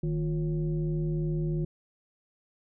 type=tone with frequency modulation; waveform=sine; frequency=155.56 Hz; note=D#3; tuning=in tune; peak=-26 dBFS; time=0.03-1.65 s; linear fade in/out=5 ms; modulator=197 Hz; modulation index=0.76; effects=none